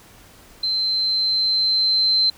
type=tone with level ramp; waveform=sine; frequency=4100 Hz; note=C8; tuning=36 cents flat; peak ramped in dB=-19 to -14 dBFS; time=0.63-2.3 s; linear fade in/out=5 ms; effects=pink hiss -48 dBFS RMS until 2.37 s